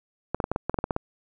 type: clicks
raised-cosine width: 1 ms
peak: -11 dBFS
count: 11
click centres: 0.346 / 0.402 / 0.441 / 0.516 / 0.561 / 0.696 / 0.743 / 0.788 / 0.841 / 0.908 / 0.964 s
effects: none